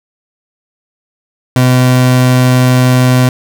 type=tone; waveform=30% pulse; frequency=126.8 Hz; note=B2; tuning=46 cents sharp; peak=-3 dBFS; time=1.56-3.29 s; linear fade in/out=2 ms; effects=none